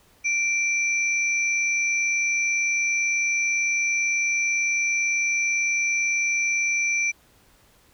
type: tone pair together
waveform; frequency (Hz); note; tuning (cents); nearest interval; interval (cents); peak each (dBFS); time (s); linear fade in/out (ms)
sine; 2349 / 5911; D7 / F#8; 0 / -3; octave + major third; 1597; -21 / -29; 0.24-7.12; 20
effects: pink hiss -58 dBFS RMS until 7.93 s